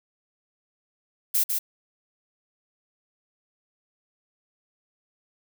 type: noise with echo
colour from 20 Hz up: violet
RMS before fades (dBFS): -22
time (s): 1.34-1.44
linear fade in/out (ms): 10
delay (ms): 150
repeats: 1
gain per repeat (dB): -4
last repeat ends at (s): 1.59
effects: none